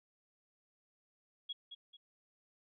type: tone with echo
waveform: sine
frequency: 3322 Hz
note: G#7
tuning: in tune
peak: -38 dBFS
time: 1.49-1.53 s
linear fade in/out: 10 ms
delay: 220 ms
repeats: 2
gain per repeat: -8 dB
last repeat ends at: 1.97 s
effects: none